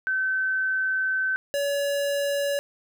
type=tone pair in turn; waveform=sine / square; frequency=1533 / 567 Hz; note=G6 / C#5; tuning=-39 / +39 cents; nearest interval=octave + perfect fourth; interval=1722 cents; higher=first; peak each=-22 / -24 dBFS; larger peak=first; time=0.07-1.36 / 1.54-2.59 s; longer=first; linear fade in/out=0 ms; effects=none